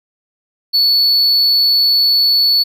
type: tone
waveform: triangle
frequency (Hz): 4435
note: C#8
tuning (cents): 0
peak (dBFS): -8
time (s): 0.73-2.64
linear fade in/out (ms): 20
effects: none